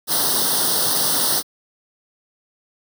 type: noise with comb filter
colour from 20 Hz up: white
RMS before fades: -19 dBFS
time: 0.07-1.43 s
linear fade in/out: 50 ms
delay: 0.21 ms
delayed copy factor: +1
effects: high-pass 150 Hz 12 dB/octave